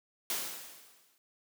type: noise with exponential decay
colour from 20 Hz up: white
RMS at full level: -32 dBFS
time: 0.3-1.18 s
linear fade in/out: 1 ms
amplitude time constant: 190 ms
effects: high-pass 200 Hz 12 dB/octave